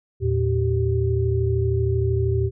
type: tone cluster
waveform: sine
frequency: 81.7 / 114.6 / 387.1 Hz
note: E2 / A#2 / G4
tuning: -15 / -29 / -22 cents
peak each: -23 / -21 / -24 dBFS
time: 0.2-2.51 s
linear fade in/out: 50 ms
effects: none